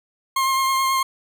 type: tone with vibrato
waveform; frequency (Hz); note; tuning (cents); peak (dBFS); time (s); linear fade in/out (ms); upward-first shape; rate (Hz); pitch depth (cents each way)
40% pulse; 1066; C6; +32; -17; 0.36-1.03; 5; triangle; 9.3; 21
effects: none